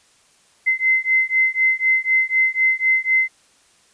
sine beating tone pair, 2060 / 2064 Hz, C7 / C7, -28 / -24 cents, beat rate 4 Hz, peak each -18 dBFS, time 0.66-3.29 s, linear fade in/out 20 ms, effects white hiss -56 dBFS RMS until 3.93 s + resampled to 22050 Hz

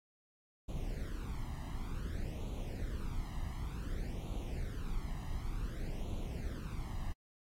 brown noise with flanger, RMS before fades -39 dBFS, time 0.68-7.13 s, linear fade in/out 10 ms, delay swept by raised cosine 0.29 to 1.03 ms, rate 0.55 Hz, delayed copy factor +0.75, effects AAC 48 kbps

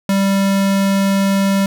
square tone, 196 Hz, G3, in tune, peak -13 dBFS, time 0.09-1.66 s, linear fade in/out 2 ms, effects none

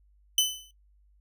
sawtooth tone with exponential decay, 3024 Hz, F#7, 37 cents sharp, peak -14 dBFS, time 0.38-0.71 s, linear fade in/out 2 ms, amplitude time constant 71 ms, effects noise-tail reverb RT60 0.1 s tail -18 dB re dry + added 50 Hz sine -59 dBFS peak until 1.2 s

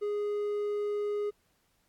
triangle tone with hard clipping, 414 Hz, G#4, 5 cents flat, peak -30 dBFS, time 0.01-1.31 s, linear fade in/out 20 ms, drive 6 dB, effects pink hiss -72 dBFS RMS until 1.88 s + AAC 64 kbps

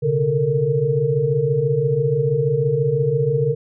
sine tone cluster, 127.3 / 142 / 438.4 / 464.5 Hz, C3 / C#3 / A4 / A#4, -47 / +42 / -6 / -6 cents, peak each -25 / -20 / -25 / -19 dBFS, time 0.02-3.55 s, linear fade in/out 20 ms, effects none

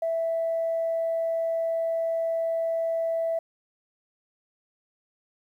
sine tone, 659.3 Hz, E5, in tune, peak -23 dBFS, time 0.02-3.39 s, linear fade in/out 5 ms, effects tanh soft clip ceiling -19 dBFS + 10-bit

